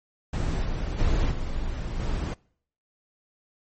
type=noise with level steps; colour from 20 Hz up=brown; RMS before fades=-25 / -28 / -22 / -30 / -26 dBFS; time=0.33-2.34 s; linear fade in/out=5 ms; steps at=0.64 / 0.98 / 1.3 / 1.99 s; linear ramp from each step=20 ms; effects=noise-tail reverb RT60 0.6 s tail -25 dB re dry + MP3 32 kbps